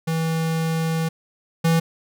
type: tone pair in turn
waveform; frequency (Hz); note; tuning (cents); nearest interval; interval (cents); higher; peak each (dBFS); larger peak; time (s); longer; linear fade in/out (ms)
square; 162.4 / 164.57; E3 / E3; -26 / -3; unison; 23; second; -21 / -16; second; 0.07-1.09 / 1.64-1.8; first; 10
effects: none